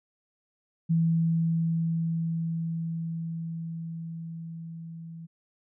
sine tone with level ramp, 164.81 Hz, E3, in tune, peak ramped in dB -20 to -39 dBFS, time 0.89-5.27 s, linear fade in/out 20 ms, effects none

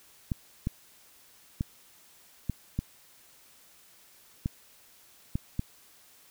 clicks, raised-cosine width 5 ms, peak -16 dBFS, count 8, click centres 0.318 / 0.671 / 1.609 / 2.497 / 2.79 / 4.459 / 5.355 / 5.594 s, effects white hiss -58 dBFS RMS until 6.3 s

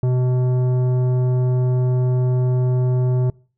sine tone with tanh clipping, 126.2 Hz, B2, 38 cents sharp, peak -17 dBFS, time 0.03-3.3 s, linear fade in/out 2 ms, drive 12 dB, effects noise-tail reverb RT60 0.4 s tail -24 dB re dry

